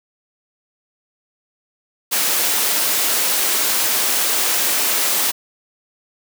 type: high-pass noise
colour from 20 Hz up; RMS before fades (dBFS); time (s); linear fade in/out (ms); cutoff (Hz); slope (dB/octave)
white; -18; 2.11-5.32; 20; 270; 12
effects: none